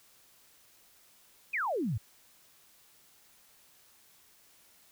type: exponential sweep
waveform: sine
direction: down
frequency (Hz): 2624 to 92.5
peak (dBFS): -29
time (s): 1.53-1.98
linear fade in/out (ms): 10
effects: white hiss -62 dBFS RMS until 4.91 s